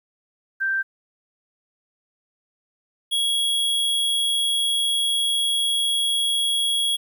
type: tone pair in turn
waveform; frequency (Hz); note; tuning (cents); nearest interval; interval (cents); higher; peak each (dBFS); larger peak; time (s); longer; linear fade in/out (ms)
sine / square; 1568 / 3322; G6 / G#7; 0 / 0; octave + minor second; 1300; second; -20; neither; 0.6-0.83 / 3.11-6.97; second; 20
effects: 10-bit